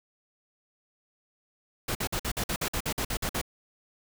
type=noise bursts; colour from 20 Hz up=pink; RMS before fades=-30 dBFS; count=13; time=1.88-3.415 s; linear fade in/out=5 ms; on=71 ms; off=51 ms; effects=none